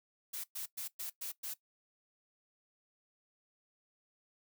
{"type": "noise bursts", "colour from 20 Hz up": "blue", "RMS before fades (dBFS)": -41, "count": 6, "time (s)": [0.33, 1.54], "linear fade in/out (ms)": 10, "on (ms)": 110, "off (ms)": 110, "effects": ["noise-tail reverb RT60 0.1 s tail -17 dB re dry"]}